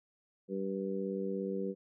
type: harmonic tone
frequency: 96.9 Hz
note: G2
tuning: 20 cents flat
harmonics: 2 / 3 / 4 / 5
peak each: -37 / -43 / -38 / -39 dBFS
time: 0.48-1.75 s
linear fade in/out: 50 ms
effects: none